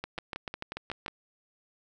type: two click trains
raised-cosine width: 0.3 ms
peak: -19 / -20 dBFS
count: 8 / 6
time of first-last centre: 0.04-1.062 / 0.18-1.081 s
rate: 6.85 / 5.55 Hz
effects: none